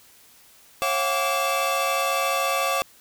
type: tone cluster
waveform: 45% pulse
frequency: 544 / 697 / 771 / 1158 / 2640 Hz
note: C#5 / F5 / G5 / D6 / E7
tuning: -33 / -4 / -29 / -25 / +2 cents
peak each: -28 / -28 / -33 / -25 / -30 dBFS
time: 0.82-2.82 s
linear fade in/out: 0 ms
effects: white hiss -53 dBFS RMS until 3 s